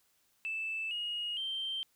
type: tone with pitch steps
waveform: sine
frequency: 2637 / 2876 / 3136 Hz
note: E7 / F#7 / G7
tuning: 0 / -50 / 0 cents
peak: -33 dBFS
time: 0.45-1.83 s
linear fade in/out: 0 ms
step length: 460 ms
effects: tanh soft clip ceiling -29 dBFS + white hiss -72 dBFS RMS until 1.95 s